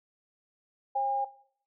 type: tone pair together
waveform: sine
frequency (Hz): 539.9 / 809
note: C#5 / G#5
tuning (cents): -46 / -46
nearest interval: perfect fifth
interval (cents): 700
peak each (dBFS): -36 / -26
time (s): 0.95-1.25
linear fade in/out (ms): 10
effects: noise-tail reverb RT60 0.6 s tail -18 dB re dry